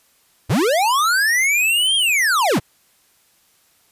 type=linear two-way sweep; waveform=square; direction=up then down; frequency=73.42 to 3256 to 73.8 Hz; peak=-15 dBFS; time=0.49-2.6 s; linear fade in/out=20 ms; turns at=1.96 s; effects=white hiss -58 dBFS RMS until 3.91 s + resampled to 32000 Hz